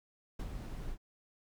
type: noise with ADSR envelope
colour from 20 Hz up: brown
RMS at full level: -36 dBFS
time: 0.39-0.98 s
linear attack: 8 ms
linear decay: 46 ms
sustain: -5 dB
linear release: 67 ms
effects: none